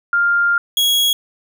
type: tone pair in turn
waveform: sine / 40% pulse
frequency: 1400 / 3321 Hz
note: F6 / G#7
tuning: +4 / -1 cents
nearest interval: octave + minor third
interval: 1495 cents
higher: second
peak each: -12 dBFS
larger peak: neither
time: 0.13-0.58 / 0.77-1.13 s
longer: first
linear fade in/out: 2 ms
effects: none